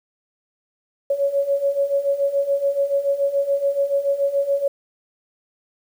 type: beating tone pair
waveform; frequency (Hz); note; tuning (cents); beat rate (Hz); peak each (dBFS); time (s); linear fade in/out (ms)
sine; 554.4 / 561.4; C#5 / C#5; 0 / +22; 7; -23 / -19; 1.1-4.68; 5
effects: 8-bit